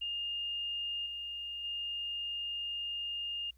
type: tone with level steps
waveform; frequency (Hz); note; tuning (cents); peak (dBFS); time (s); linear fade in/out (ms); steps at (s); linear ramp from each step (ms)
sine; 2825; F7; +19; -34 / -38 / -35; 0.01-3.51; 10; 1.06 / 1.64; 2
effects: added 60 Hz sine -61 dBFS peak until 3.57 s + white hiss -75 dBFS RMS until 3.57 s